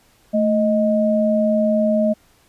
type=tone pair together; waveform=sine; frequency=220 / 624.1 Hz; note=A3 / D#5; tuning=0 / +5 cents; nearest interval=octave + tritone; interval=1805 cents; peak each=-17 dBFS; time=0.33-2.14 s; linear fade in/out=20 ms; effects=pink hiss -56 dBFS RMS until 2.48 s + resampled to 32000 Hz